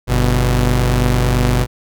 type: tone pair together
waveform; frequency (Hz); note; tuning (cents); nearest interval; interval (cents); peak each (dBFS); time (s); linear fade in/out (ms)
sawtooth; 48.88 / 123.47; G1 / B2; -4 / 0; octave + major third; 1604; -11; 0.07-1.67; 50
effects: none